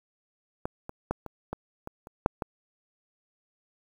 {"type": "clicks", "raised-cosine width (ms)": 1, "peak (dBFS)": [-16, -23, -13, -24, -18, -23, -30, -6, -16], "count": 9, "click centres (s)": [0.655, 0.894, 1.11, 1.263, 1.53, 1.874, 2.071, 2.261, 2.422], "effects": ["8-bit"]}